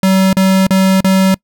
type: tone bursts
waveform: square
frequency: 190.4 Hz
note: F#3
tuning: 50 cents sharp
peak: -8 dBFS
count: 4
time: 0.03-1.344 s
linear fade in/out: 2 ms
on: 300 ms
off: 38 ms
effects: noise-tail reverb RT60 0.1 s tail -26 dB re dry